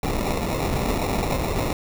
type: noise with sample-and-hold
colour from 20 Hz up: pink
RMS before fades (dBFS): -24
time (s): 0.03-1.73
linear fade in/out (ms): 2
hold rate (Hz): 1575
effects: none